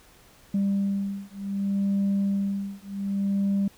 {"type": "beating tone pair", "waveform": "sine", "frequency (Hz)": [197.8, 198.46], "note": ["G3", "G3"], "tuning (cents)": [16, 22], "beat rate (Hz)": 0.66, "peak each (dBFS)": -25, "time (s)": [0.54, 3.68], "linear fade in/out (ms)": 5, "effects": ["tanh soft clip ceiling -19 dBFS", "pink hiss -55 dBFS RMS until 3.77 s"]}